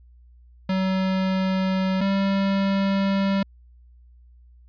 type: tone pair in turn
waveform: square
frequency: 188.9 / 195.81 Hz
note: F#3 / G3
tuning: +36 / -2 cents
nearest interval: minor second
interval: 62 cents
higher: second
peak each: -21 / -20 dBFS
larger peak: second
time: 0.69-2.01 / 2.01-3.43 s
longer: second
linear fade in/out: 5 ms
effects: added 60 Hz sine -48 dBFS peak until 4.68 s + resampled to 11025 Hz